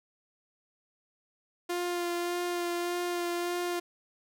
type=tone with vibrato; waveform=sawtooth; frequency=349.8 Hz; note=F4; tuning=3 cents sharp; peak=-26 dBFS; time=1.69-3.8 s; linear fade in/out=10 ms; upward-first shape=sine; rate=1.7 Hz; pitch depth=15 cents each way; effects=none